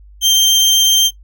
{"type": "tone", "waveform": "30% pulse", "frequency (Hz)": 3154, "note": "G7", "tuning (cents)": 10, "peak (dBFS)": -5, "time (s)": [0.21, 1.11], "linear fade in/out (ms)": 50, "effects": ["noise-tail reverb RT60 0.1 s tail -20 dB re dry", "added 50 Hz sine -38 dBFS peak until 1.23 s"]}